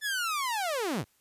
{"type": "linear sweep", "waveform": "sawtooth", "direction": "down", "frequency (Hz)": [1760, 73.4], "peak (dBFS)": -25, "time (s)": [0.01, 1.05], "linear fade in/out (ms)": 50, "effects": ["white hiss -68 dBFS RMS until 1.2 s", "resampled to 32000 Hz"]}